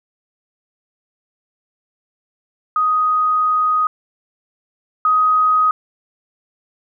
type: tone pair in turn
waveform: sine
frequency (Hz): 1249 / 1255.4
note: D#6 / D#6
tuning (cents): +6 / +15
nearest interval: unison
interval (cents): 9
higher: second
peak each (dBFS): -13 / -11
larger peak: second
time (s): 2.76-3.87 / 5.05-5.71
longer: first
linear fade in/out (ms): 2
effects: none